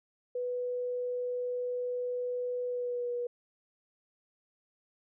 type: tone with pitch glide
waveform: sine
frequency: 493.9 to 484 Hz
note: B4 to B4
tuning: 0 to -35 cents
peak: -31 dBFS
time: 0.35-3.27 s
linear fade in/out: 5 ms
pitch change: -35 cents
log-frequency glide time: 2.67-3.11 s
effects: none